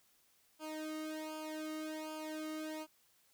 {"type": "tone with flanger", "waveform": "sawtooth", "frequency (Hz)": 311.1, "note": "D#4", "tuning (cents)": 0, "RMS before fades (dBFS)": -43, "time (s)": [0.59, 2.87], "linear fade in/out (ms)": 50, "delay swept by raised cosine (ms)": [0.51, 1.19], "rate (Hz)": 1.3, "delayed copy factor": -1, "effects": ["white hiss -71 dBFS RMS until 3.33 s"]}